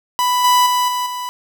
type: tone with level steps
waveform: 45% pulse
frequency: 991 Hz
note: B5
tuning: 6 cents sharp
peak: -14 / -10 / -14 / -18 / -23 dBFS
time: 0.19-1.29 s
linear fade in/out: 0 ms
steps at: 0.44 / 0.66 / 0.88 / 1.06 s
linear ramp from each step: 5 ms
effects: none

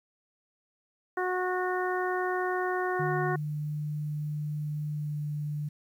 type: harmonic tone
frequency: 365.9 Hz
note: F#4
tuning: 19 cents flat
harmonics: 1 / 2 / 3 / 4 / 5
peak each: -30 / -33 / -35 / -36 / -37 dBFS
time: 1.17-3.36 s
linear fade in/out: 5 ms
type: tone with pitch glide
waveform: sine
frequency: 149.7 to 148.58 Hz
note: D3 to D3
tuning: +33 to +20 cents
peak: -30 dBFS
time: 2.99-5.69 s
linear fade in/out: 10 ms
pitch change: -13 cents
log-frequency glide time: 4.93-5.17 s
effects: 10-bit

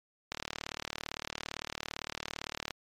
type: click train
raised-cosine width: 0.2 ms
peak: -17 dBFS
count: 91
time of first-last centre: 0.32-2.707 s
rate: 37.7 Hz
effects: MP3 96 kbps

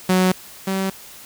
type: tone pair in turn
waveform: sawtooth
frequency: 185 / 191.85 Hz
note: F#3 / G3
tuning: 0 / -37 cents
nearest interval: minor second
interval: 63 cents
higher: second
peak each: -10 / -16 dBFS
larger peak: first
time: 0.09-0.32 / 0.67-0.9 s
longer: neither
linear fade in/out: 5 ms
effects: white hiss -41 dBFS RMS until 1.25 s

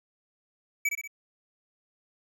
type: tone with echo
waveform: square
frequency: 2287 Hz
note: D7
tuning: 47 cents flat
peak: -24 dBFS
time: 0.85-0.89 s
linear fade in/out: 5 ms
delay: 62 ms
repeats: 3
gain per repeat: -5 dB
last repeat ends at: 1.076 s
effects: none

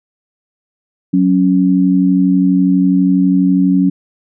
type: tone pair together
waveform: sine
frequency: 185 / 277.2 Hz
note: F#3 / C#4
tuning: 0 / 0 cents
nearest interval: perfect fifth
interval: 700 cents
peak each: -11 dBFS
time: 1.13-3.9 s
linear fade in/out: 10 ms
effects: none

